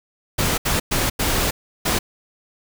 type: noise bursts at uneven times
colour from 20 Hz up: pink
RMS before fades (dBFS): -20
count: 5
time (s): 0.38-0.58 / 0.65-0.8 / 0.91-1.1 / 1.19-1.51 / 1.85-1.99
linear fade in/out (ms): 10
effects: none